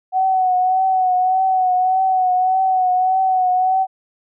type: tone with vibrato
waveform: sine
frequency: 746 Hz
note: F#5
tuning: 14 cents sharp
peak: -13 dBFS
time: 0.12-3.87 s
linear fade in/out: 50 ms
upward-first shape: triangle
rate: 1.7 Hz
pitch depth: 42 cents each way
effects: none